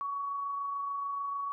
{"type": "tone with amplitude modulation", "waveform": "sine", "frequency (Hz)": 1123, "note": "C#6", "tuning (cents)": 22, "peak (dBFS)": -31, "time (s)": [0.01, 1.52], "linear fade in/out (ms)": 0, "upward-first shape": "sine", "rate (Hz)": 26.8, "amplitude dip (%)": 25, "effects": []}